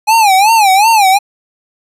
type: tone with vibrato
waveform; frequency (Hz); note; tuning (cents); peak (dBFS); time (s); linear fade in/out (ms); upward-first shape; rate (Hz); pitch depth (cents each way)
square; 830; G#5; -1; -6; 0.07-1.19; 20; sine; 2.7; 170
effects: resampled to 32000 Hz